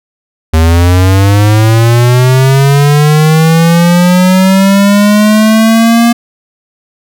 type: linear sweep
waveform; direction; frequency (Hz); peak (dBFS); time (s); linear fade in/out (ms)
square; up; 78.7 to 236.3; -4; 0.53-6.13; 10
effects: none